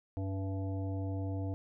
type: harmonic tone with a mistuned harmonic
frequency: 96 Hz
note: G2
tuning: 36 cents flat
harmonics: 1 / 3 / 5 / 7 / 9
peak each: -34 / -40 / -47 / -47 / -55 dBFS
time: 0.17-1.54 s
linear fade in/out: 0 ms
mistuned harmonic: 5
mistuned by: +33 cents
effects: none